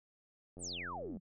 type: click train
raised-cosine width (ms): 2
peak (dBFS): -38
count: 54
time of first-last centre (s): 0.57-1.17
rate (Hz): 88.3
type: exponential sweep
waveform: sine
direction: down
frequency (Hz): 9956 to 160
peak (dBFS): -40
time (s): 0.59-1.2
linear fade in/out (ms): 50
effects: none